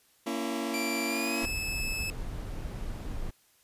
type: chord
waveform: sawtooth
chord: A# diminished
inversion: none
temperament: just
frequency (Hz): 233.1 / 279.7 / 335.6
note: A#3 / C#4 / E4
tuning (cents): 0 / +16 / +31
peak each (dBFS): -31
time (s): 0.26-1.46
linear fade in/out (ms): 10
type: tone with pitch glide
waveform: sawtooth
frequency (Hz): 2349 to 2606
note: D7 to E7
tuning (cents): 0 to -20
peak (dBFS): -29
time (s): 0.74-2.1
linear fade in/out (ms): 0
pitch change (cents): +180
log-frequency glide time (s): 1.06-1.48
type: noise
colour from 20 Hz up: brown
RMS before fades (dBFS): -36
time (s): 1.42-3.31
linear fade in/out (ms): 10
effects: white hiss -65 dBFS RMS until 3.63 s + resampled to 32000 Hz